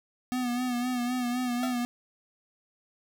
square tone with vibrato, 246.9 Hz, B3, in tune, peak -28 dBFS, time 0.32-1.85 s, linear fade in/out 0 ms, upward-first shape sine, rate 3.9 Hz, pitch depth 46 cents each way
30% pulse tone with exponential decay, 675 Hz, E5, 41 cents sharp, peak -27 dBFS, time 1.63-1.82 s, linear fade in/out 2 ms, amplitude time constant 41 ms
effects none

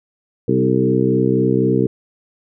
harmonic tone with a mistuned harmonic, 64 Hz, C2, 38 cents flat, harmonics 2 / 3 / 4 / 5 / 6 / 7, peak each -20 / -20 / -20 / -20 / -20 / -20 dBFS, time 0.48-1.87 s, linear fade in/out 5 ms, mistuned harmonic 6, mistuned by +17 cents, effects none

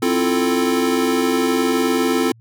square chord, F major seventh, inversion second, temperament equal, 261.6 / 329.6 / 349.2 / 440 Hz, C4 / E4 / F4 / A4, 0 / 0 / 0 / 0 cents, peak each -20 / -25 / -23 / -22 dBFS, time 0.02-2.32 s, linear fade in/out 5 ms, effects added 114 Hz sine -45 dBFS peak until 2.4 s

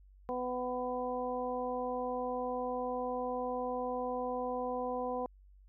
harmonic tone, 250 Hz, B3, 21 cents sharp, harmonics 1 / 2 / 3 / 4, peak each -41 / -36 / -39 / -41 dBFS, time 0.29-5.26 s, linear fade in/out 0 ms, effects added 48 Hz sine -56 dBFS peak until 5.68 s

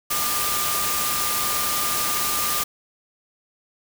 sine tone in noise, 1200 Hz, D6, 37 cents sharp, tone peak -28 dBFS, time 0.1-2.64 s, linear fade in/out 10 ms, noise white, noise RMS -24 dBFS, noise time 0.1-2.64 s, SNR -7 dB, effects none

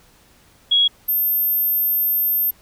sine tone pair in turn, 3322 / 13288 Hz, G#7 / G#9, 0 / 0 cents, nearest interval 2 octaves, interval 2400 cents, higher second, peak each -12 / -16 dBFS, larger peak first, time 0.71-0.88 / 1.08-2.51 s, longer second, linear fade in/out 10 ms, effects pink hiss -53 dBFS RMS until 2.61 s

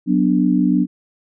sine chord, B minor, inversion second, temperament equal, 185 / 246.9 / 293.7 Hz, F#3 / B3 / D4, 0 / 0 / 0 cents, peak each -17 dBFS, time 0.06-0.87 s, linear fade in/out 50 ms, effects none

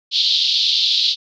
pink band-pass noise, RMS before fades -17 dBFS, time 0.11-1.16 s, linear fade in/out 50 ms, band 3400 to 4500 Hz, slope 48 dB/octave, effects none

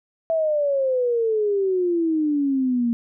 sine exponential sweep, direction down, 661 to 231.2 Hz, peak -18 dBFS, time 0.3-2.93 s, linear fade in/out 0 ms, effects none

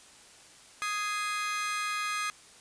30% pulse chord, Ab major, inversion second, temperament just, 1245.9 / 1661.2 / 2077 Hz, Eb6 / Ab6 / C7, +2 / 0 / -13 cents, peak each -29 / -35 / -35 dBFS, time 0.82-2.3 s, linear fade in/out 0 ms, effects white hiss -54 dBFS RMS until 2.6 s + resampled to 22050 Hz

